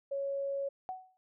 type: tone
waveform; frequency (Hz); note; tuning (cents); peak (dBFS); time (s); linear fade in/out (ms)
sine; 554.4; C#5; 0; -32; 0.11-0.69; 10
type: tone with exponential decay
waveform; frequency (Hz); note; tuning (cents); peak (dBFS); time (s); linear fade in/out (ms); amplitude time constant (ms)
sine; 747; F#5; +16; -33; 0.89-1.17; 0; 60
effects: none